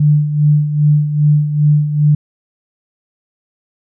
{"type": "tone with tremolo", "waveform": "sine", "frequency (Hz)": 148.9, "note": "D3", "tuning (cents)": 24, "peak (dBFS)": -6, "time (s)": [0, 2.15], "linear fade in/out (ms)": 5, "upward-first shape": "sine", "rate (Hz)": 2.5, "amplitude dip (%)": 65, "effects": []}